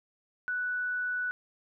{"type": "tone", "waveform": "sine", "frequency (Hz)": 1482, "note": "F#6", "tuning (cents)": 2, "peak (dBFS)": -29, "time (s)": [0.48, 1.31], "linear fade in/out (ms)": 0, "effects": []}